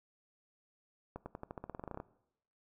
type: accelerating click train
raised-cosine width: 1 ms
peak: -28 dBFS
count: 16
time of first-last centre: 1.16-2.001 s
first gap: 100 ms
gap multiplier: 0.91
effects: noise-tail reverb RT60 0.8 s tail -19 dB re dry